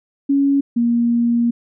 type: tone pair in turn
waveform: sine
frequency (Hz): 278.6 / 236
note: C#4 / A#3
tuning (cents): +9 / +22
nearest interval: minor third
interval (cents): 287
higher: first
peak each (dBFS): -12 / -13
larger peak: first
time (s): 0.29-0.61 / 0.76-1.51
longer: second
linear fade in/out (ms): 10
effects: none